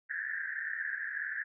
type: band-pass noise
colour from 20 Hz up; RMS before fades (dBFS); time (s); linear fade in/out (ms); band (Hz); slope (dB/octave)
white; -37; 0.09-1.44; 20; 1600 to 1800; 96
effects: none